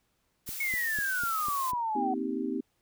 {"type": "noise", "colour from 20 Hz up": "blue", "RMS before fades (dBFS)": -38, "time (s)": [0.46, 1.72], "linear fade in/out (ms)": 20}
{"type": "click train", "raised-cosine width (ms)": 3, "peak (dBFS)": -30, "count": 6, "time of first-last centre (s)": [0.49, 1.734], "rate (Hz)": 4.02}
{"type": "exponential sweep", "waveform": "sine", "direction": "down", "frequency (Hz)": [2217, 740], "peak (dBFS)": -28, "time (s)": [0.6, 2.14], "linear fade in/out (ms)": 5}
{"type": "chord", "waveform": "sine", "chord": "C minor seventh", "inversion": "third", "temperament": "just", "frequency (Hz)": [235.5, 261.6, 314, 392.4], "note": ["Bb3", "C4", "Eb4", "G4"], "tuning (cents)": [18, 0, 16, 2], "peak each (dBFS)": [-36, -33, -35, -36], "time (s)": [1.95, 2.61], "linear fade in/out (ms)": 10}
{"effects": ["pink hiss -74 dBFS RMS until 2.81 s"]}